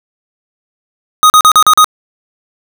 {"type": "tone bursts", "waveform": "square", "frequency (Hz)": 1248, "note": "D#6", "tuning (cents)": 5, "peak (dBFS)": -3, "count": 6, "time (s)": [1.23, 1.844], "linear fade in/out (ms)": 0, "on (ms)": 69, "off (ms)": 40, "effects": []}